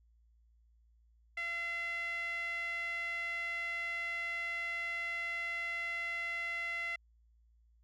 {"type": "tone with band-pass filter", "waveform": "sawtooth", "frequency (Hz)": 682, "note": "F5", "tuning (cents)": -41, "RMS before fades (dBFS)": -38, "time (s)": [1.37, 6.96], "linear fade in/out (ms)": 5, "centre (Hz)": 2200, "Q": 9.9, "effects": ["added 57 Hz sine -64 dBFS peak until 7.83 s"]}